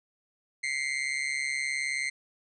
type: tone with amplitude modulation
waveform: 40% pulse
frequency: 2093 Hz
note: C7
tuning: in tune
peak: -24 dBFS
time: 0.63-2.1 s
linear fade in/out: 10 ms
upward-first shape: sine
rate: 139 Hz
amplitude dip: 85%
effects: resampled to 22050 Hz